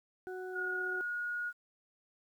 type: harmonic tone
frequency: 370 Hz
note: F#4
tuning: in tune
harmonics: 1 / 2 / 4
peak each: -40 / -48 / -48 dBFS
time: 0.27-1.01 s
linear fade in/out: 0 ms
type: tone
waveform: sine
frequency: 1444 Hz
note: F#6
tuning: 43 cents flat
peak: -34 dBFS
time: 0.53-1.53 s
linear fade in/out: 50 ms
effects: 11-bit